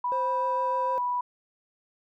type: tone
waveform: sine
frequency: 983 Hz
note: B5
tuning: 8 cents flat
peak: -25 dBFS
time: 0.04-1.21 s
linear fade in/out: 5 ms
type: tone with vibrato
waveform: triangle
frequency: 523 Hz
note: C5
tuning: 1 cent flat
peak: -28 dBFS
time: 0.12-0.98 s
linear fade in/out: 0 ms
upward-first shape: sine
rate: 6.6 Hz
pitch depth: 9 cents each way
effects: none